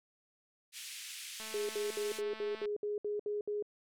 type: band-pass noise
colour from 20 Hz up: pink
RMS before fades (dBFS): -46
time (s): 0.72-2.22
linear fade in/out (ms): 50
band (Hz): 2200 to 12000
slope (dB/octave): 24
type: click train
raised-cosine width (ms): 0.3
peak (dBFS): -32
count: 276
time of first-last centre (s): 1.4-2.656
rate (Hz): 219
type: tone bursts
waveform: sine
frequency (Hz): 415.6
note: G#4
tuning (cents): +1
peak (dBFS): -33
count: 10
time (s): 1.54-3.625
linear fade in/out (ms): 2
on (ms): 150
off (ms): 65
effects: none